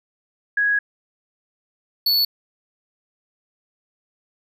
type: tone pair in turn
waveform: sine / square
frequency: 1661.2 / 4435 Hz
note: G#6 / C#8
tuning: 0 / 0 cents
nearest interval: octave + perfect fourth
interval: 1700 cents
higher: second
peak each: -16 dBFS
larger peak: neither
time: 0.57-0.79 / 2.06-2.25 s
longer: first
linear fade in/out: 5 ms
effects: none